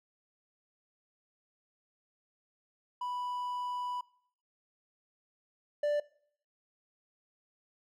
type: tone pair in turn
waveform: triangle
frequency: 987 / 588.2 Hz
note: B5 / D5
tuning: -1 / +3 cents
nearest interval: major sixth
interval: 896 cents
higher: first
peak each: -32 / -25 dBFS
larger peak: second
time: 3.01-4.01 / 5.83-6 s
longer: first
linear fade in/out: 5 ms
effects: noise-tail reverb RT60 0.6 s tail -21 dB re dry